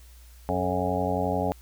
harmonic tone with a mistuned harmonic, 91.3 Hz, F#2, 23 cents flat, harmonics 1 / 2 / 3 / 5 / 6 / 7 / 8 / 9, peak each -32 / -32 / -32 / -32 / -32 / -32 / -32 / -32 dBFS, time 0.49-1.52 s, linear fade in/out 0 ms, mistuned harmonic 5, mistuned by -85 cents, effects added 60 Hz sine -47 dBFS peak until 1.61 s + white hiss -57 dBFS RMS until 1.61 s

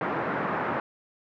white band-pass noise, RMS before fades -29 dBFS, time 0.01-0.8 s, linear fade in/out 2 ms, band 120 to 1500 Hz, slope 24 dB/octave, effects none

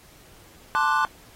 triangle chord, D dominant seventh, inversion second, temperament equal, 880 / 1046.5 / 1174.7 / 1480 Hz, A5 / C6 / D6 / F#6, 0 / 0 / 0 / 0 cents, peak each -23 dBFS, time 0.75-1.05 s, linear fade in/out 0 ms, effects pink hiss -52 dBFS RMS until 1.35 s + AAC 48 kbps

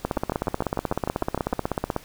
two click trains, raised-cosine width 1 ms, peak -9 / -11 dBFS, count 32 / 10, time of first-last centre 0.05-1.964 / 0.17-1.527 s, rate 16.2 / 6.63 Hz, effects pink hiss -48 dBFS RMS until 2.04 s

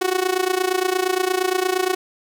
sawtooth tone with amplitude modulation, 370 Hz, F#4, in tune, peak -11 dBFS, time 0.01-1.95 s, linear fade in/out 10 ms, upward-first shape sine, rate 28.6 Hz, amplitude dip 85%, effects none

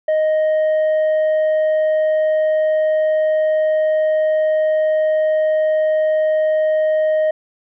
triangle tone with tanh clipping, 622.3 Hz, D#5, in tune, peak -14 dBFS, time 0.08-7.31 s, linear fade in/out 5 ms, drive 8 dB, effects none

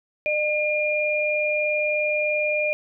sine tone pair together, 603.1 / 2410 Hz, D5 / D7, +46 / +44 cents, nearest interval 2 octaves, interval 2398 cents, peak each -23 dBFS, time 0.26-2.73 s, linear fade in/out 0 ms, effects none

